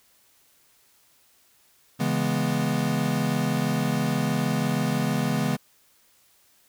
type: chord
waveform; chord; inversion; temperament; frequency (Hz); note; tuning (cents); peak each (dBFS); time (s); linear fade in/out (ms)
square; C# minor seventh; none; equal; 138.59 / 164.81 / 207.7 / 246.9; C#3 / E3 / G#3 / B3; 0 / 0 / 0 / 0; -29; 1.99-5.57; 20
effects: white hiss -61 dBFS RMS until 6.68 s